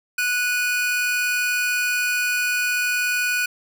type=tone pair together; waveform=45% pulse; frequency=1473.9 / 2470 Hz; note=F#6 / D#7; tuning=-7 / -13 cents; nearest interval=major sixth; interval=894 cents; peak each=-22 / -23 dBFS; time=0.18-3.46 s; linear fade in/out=5 ms; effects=none